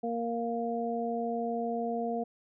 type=harmonic tone; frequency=233.1 Hz; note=A#3; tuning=in tune; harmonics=1 / 2 / 3; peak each=-34 / -34 / -34 dBFS; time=0.03-2.24 s; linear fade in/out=10 ms; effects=none